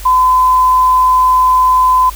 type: tone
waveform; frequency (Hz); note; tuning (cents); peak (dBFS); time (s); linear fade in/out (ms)
sine; 1017; C6; -50; -6; 0.05-2.1; 10
effects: added 50 Hz sine -26 dBFS peak until 2.15 s + white hiss -33 dBFS RMS until 2.15 s